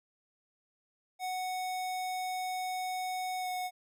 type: tone with pitch glide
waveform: square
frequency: 740 to 733.2 Hz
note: F#5 to F#5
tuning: 0 to -16 cents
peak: -34 dBFS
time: 1.19-3.71 s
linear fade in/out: 50 ms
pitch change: -16 cents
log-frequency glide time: 3.39-3.48 s
effects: none